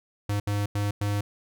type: tone bursts at uneven times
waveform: square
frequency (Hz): 102.4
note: G#2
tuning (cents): -24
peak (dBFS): -25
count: 4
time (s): 0.29-0.4 / 0.47-0.66 / 0.75-0.91 / 1.01-1.21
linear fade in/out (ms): 5
effects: none